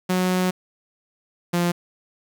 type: tone pair in turn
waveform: sawtooth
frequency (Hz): 183.4 / 174.02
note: F#3 / F3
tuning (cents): -15 / -6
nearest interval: minor second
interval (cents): 91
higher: first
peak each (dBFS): -15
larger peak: neither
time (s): 0.09-0.51 / 1.53-1.72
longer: first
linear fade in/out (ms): 10
effects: 8-bit